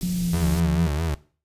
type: band-stop noise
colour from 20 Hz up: pink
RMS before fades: -34 dBFS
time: 0.01-0.6 s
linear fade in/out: 0 ms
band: 250 to 4300 Hz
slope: 12 dB/octave
type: tone with pitch glide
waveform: sine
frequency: 179.6 to 170.8 Hz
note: F3 to F3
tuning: +49 to -38 cents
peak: -21 dBFS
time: 0.03-0.87 s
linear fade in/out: 0 ms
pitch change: -87 cents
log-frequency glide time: 0.14-0.33 s
type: tone with vibrato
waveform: 30% pulse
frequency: 77.78 Hz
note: D#2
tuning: in tune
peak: -20 dBFS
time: 0.33-1.15 s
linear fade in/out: 5 ms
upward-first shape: sine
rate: 4.6 Hz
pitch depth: 130 cents each way
effects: noise-tail reverb RT60 0.4 s tail -19 dB re dry + resampled to 32000 Hz